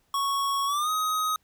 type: tone with pitch glide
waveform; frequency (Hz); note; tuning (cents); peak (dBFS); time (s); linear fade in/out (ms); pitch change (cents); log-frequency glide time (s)
square; 1108.7 to 1258.9; C#6 to D#6; 0 to +20; -25; 0.14-1.36; 2; +220; 0.66-0.9
effects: pink hiss -69 dBFS RMS until 1.43 s